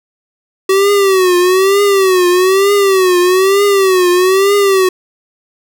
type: tone with vibrato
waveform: square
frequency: 379.9 Hz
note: F#4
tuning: 46 cents sharp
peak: -8 dBFS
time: 0.69-4.89 s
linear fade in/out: 5 ms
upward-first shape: triangle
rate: 1.1 Hz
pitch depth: 130 cents each way
effects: none